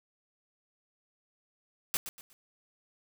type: noise with echo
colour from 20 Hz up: white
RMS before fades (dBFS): -30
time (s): 1.94-1.97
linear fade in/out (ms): 0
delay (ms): 120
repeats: 3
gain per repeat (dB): -10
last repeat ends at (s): 2.33
effects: none